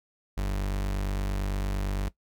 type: tone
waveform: 40% pulse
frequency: 48.8 Hz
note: G1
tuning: 7 cents flat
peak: -26 dBFS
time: 0.37-2.09 s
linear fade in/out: 10 ms
effects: noise-tail reverb RT60 0.1 s tail -17 dB re dry